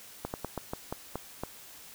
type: slowing click train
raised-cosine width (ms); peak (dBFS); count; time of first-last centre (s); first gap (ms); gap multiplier
1; -19; 8; 0.25-1.436; 89; 1.21
effects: white hiss -50 dBFS RMS until 1.94 s